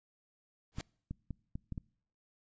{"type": "noise with exponential growth", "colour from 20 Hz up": "pink", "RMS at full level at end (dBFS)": -38, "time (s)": [0.72, 0.81], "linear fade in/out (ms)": 0, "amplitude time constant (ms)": 18}
{"type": "clicks", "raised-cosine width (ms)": 5, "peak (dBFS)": -27, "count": 6, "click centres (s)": [0.785, 1.11, 1.307, 1.555, 1.723, 1.778]}
{"effects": ["noise-tail reverb RT60 0.6 s tail -26 dB re dry", "resampled to 16000 Hz"]}